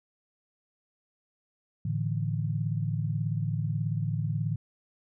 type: chord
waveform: sine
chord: A suspended fourth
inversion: none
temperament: just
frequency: 110 / 146.67 / 165 Hz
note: A2 / D3 / E3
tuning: 0 / -2 / +2 cents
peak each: -30 / -31 / -33 dBFS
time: 1.85-4.56 s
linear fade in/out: 5 ms
effects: none